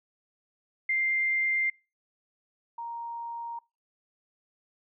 sine tone pair in turn, 2097 / 934.1 Hz, C7 / A#5, +3 / +3 cents, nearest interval octave + major second, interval 1400 cents, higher first, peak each -24 / -34 dBFS, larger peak first, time 0.89-1.7 / 2.78-3.59 s, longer neither, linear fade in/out 5 ms, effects noise-tail reverb RT60 0.3 s tail -25 dB re dry

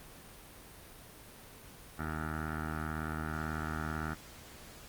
15% pulse tone with low-pass filter, 78.1 Hz, D#2, 7 cents sharp, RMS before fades -37 dBFS, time 1.98-4.15 s, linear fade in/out 20 ms, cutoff 1500 Hz, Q 7.9, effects pink hiss -52 dBFS RMS until 4.88 s + Opus 32 kbps

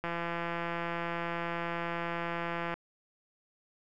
click train, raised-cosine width 0.5 ms, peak -20 dBFS, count 460, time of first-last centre 0.04-2.74 s, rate 170 Hz, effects none

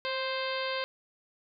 harmonic tone with a mistuned harmonic, 523.3 Hz, C5, in tune, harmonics 1 / 2 / 3 / 4 / 5 / 6 / 7 / 8 / 9, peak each -34 / -37 / -39 / -40 / -41 / -42 / -42 / -43 / -44 dBFS, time 0.05-0.84 s, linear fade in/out 0 ms, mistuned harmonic 1, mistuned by +18 cents, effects none

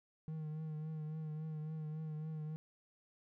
triangle tone with vibrato, 155.56 Hz, D#3, in tune, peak -38 dBFS, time 0.28-2.56 s, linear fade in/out 0 ms, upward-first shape triangle, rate 3.6 Hz, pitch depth 40 cents each way, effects none

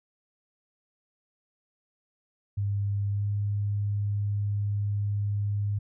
sine tone with pitch glide, 100.9 to 102.31 Hz, G#2 to G#2, -49 to -25 cents, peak -25 dBFS, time 2.57-5.79 s, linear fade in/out 10 ms, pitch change +24 cents, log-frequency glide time 3.11-3.24 s, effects none

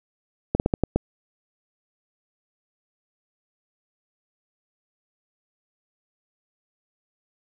slowing click train, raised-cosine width 2 ms, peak -6 dBFS, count 6, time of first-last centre 0.55-0.96 s, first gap 49 ms, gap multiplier 1.26, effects none

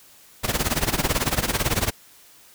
pink noise with tremolo, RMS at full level -20 dBFS, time 0.43-1.91 s, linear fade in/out 20 ms, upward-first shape sine, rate 18 Hz, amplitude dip 85%, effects white hiss -51 dBFS RMS until 2.54 s

